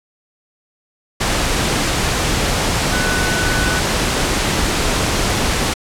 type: tone in noise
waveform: sine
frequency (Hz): 1493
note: F#6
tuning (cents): +15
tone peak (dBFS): -21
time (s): 2.92-3.8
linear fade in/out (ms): 10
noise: pink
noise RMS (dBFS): -17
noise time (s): 1.2-5.74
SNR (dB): -7
effects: low-pass 9000 Hz 12 dB/octave